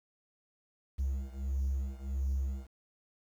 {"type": "beating tone pair", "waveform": "triangle", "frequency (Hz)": [66.6, 68.1], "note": ["C2", "C#2"], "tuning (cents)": [31, -30], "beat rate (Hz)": 1.5, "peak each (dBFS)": [-31, -33], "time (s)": [0.98, 2.67], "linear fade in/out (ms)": 20, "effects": ["tanh soft clip ceiling -22 dBFS", "10-bit"]}